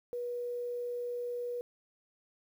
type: tone with quantisation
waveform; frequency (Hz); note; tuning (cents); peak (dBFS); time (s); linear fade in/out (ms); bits
sine; 484.8; B4; -32; -34; 0.13-1.61; 0; 10
effects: none